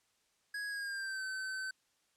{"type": "tone with pitch glide", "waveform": "square", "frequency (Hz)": [1661.2, 1532.2], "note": ["G#6", "G6"], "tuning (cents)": [0, -40], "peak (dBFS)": -38, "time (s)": [0.54, 1.71], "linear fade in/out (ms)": 5, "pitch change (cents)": -140, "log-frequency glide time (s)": [0.69, 1.23], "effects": ["white hiss -75 dBFS RMS until 2.16 s", "low-pass 9000 Hz 12 dB/octave"]}